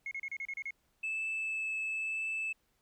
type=tone bursts; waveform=sine; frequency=2168 Hz; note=C#7; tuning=39 cents flat; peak=-35 dBFS; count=8; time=0.06-0.707 s; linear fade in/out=2 ms; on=52 ms; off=33 ms
type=tone with vibrato; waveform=sine; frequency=2620 Hz; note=E7; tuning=11 cents flat; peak=-31 dBFS; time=1.03-2.53 s; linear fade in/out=10 ms; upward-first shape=triangle; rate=1 Hz; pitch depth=9 cents each way
effects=tanh soft clip ceiling -31 dBFS + pink hiss -75 dBFS RMS until 2.81 s